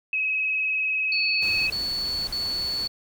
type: tone with vibrato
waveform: sine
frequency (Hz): 2560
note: D#7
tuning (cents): +49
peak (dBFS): -22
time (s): 0.13-1.7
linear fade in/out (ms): 2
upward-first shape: square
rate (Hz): 20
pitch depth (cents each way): 20
type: tone bursts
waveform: sine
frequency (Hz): 4435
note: C#8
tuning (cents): 0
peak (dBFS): -25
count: 3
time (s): 1.12-2.874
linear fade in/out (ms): 2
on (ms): 550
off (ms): 52
type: noise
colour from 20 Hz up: pink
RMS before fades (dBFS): -39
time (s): 1.41-2.88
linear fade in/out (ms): 20
effects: none